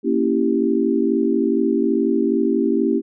sine chord, A# diminished seventh, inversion none, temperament equal, 233.1 / 277.2 / 329.6 / 392 Hz, A#3 / C#4 / E4 / G4, 0 / 0 / 0 / 0 cents, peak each -21 / -21 / -21 / -21 dBFS, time 0.03-3.02 s, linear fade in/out 50 ms, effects none

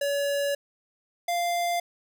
square tone pair in turn, 567 / 695.1 Hz, C#5 / F5, +39 / -8 cents, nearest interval major third, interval 353 cents, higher second, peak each -25 dBFS, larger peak neither, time 0.01-0.55 / 1.28-1.8 s, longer first, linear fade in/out 5 ms, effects none

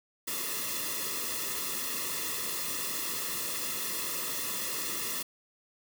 white noise with comb filter, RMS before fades -34 dBFS, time 0.27-5.23 s, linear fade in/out 10 ms, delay 1.3 ms, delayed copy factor -0.95, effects none

